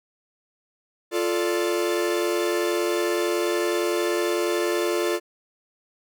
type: chord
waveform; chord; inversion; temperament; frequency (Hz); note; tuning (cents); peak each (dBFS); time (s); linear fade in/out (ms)
45% pulse; D minor; first; equal; 349.2 / 440 / 587.3; F4 / A4 / D5; 0 / 0 / 0; -24 / -27 / -29; 1.11-5.2; 50
effects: none